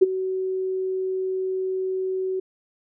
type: tone with ADSR envelope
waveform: sine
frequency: 376.1 Hz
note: F#4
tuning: 28 cents sharp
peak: -8 dBFS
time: 0.01-2.4 s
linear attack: 16 ms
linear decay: 24 ms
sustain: -15 dB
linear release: 7 ms
effects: none